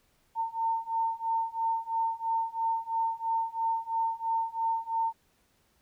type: beating tone pair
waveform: sine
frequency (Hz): 905 / 908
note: A5 / A#5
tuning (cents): +48 / -46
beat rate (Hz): 3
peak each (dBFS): -31 / -30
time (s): 0.35-5.13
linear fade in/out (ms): 50
effects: pink hiss -69 dBFS RMS until 5.81 s